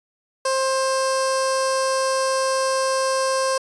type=tone with notch filter; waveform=15% pulse; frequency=529 Hz; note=C5; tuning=19 cents sharp; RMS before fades=-21 dBFS; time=0.45-3.58 s; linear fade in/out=5 ms; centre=2000 Hz; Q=0.95; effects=resampled to 24000 Hz